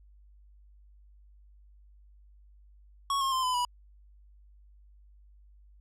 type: tone with pitch steps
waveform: square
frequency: 1108 / 1074 / 1041 / 1009 / 978 Hz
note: C#6 / C6 / C6 / B5 / B5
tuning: -1 / +45 / -9 / +37 / -17 cents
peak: -27 dBFS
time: 3.1-3.65 s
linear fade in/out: 2 ms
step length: 110 ms
effects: added 50 Hz sine -54 dBFS peak until 5.8 s + low-pass 11000 Hz 12 dB/octave